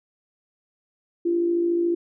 sine tone with amplitude modulation, 342.8 Hz, F4, 32 cents flat, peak -17 dBFS, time 1.25-1.95 s, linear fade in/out 10 ms, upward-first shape sine, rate 53.9 Hz, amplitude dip 45%, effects none

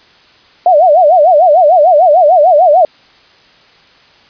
sine tone with vibrato, 659.3 Hz, E5, in tune, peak -3 dBFS, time 0.66-2.85 s, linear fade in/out 2 ms, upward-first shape sine, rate 6.7 Hz, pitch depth 230 cents each way, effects white hiss -44 dBFS RMS until 4.29 s + resampled to 11025 Hz

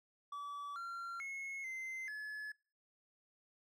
triangle tone with pitch steps, 1149 / 1375 / 2176 / 2072 / 1710 Hz, D6 / F6 / C#7 / C7 / A6, -38 / -27 / -33 / -17 / -50 cents, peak -40 dBFS, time 0.32-2.52 s, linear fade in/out 5 ms, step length 440 ms, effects noise-tail reverb RT60 0.4 s tail -26 dB re dry

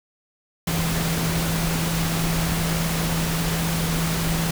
sine tone in noise, 164.81 Hz, E3, in tune, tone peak -23 dBFS, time 0.67-4.51 s, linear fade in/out 5 ms, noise pink, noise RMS -26 dBFS, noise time 0.67-4.51 s, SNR 0 dB, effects none

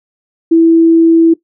sine tone, 329.6 Hz, E4, in tune, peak -3 dBFS, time 0.51-1.34 s, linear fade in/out 10 ms, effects noise-tail reverb RT60 0.1 s tail -17 dB re dry

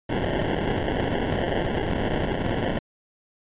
blue noise with sample-and-hold, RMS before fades -25 dBFS, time 0.09-2.79 s, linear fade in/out 10 ms, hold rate 1225 Hz, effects resampled to 8000 Hz

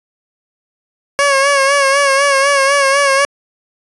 15% pulse tone with vibrato, 554.4 Hz, C#5, in tune, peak -3 dBFS, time 1.19-3.25 s, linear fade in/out 0 ms, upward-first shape sine, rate 4 Hz, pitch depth 51 cents each way, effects resampled to 24000 Hz

